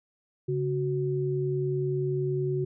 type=tone pair together; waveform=sine; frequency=139.48 / 370 Hz; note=C#3 / F#4; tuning=+11 / 0 cents; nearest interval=octave + perfect fourth; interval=1689 cents; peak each=-28 dBFS; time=0.48-2.65 s; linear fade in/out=10 ms; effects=none